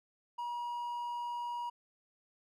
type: tone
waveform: triangle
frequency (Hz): 958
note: A#5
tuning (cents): +47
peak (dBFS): -34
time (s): 0.38-1.7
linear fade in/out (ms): 10
effects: none